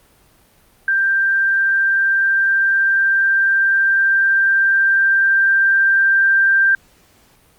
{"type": "tone with level ramp", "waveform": "sine", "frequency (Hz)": 1579, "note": "G6", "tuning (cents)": 12, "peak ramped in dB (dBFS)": [-13, -10], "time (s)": [0.88, 6.75], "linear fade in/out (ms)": 2, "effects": ["pink hiss -53 dBFS RMS until 7.58 s", "Opus 32 kbps"]}